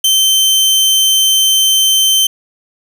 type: tone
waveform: sawtooth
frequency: 3100 Hz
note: G7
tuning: 20 cents flat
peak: -5 dBFS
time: 0.04-2.27 s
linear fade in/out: 5 ms
effects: none